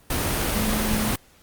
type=tone in noise; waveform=sine; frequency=214.4 Hz; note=A3; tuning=45 cents flat; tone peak=-25 dBFS; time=0.55-1.11 s; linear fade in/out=5 ms; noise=pink; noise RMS=-24 dBFS; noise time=0.1-1.16 s; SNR=-4 dB; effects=pink hiss -55 dBFS RMS until 1.42 s + Opus 32 kbps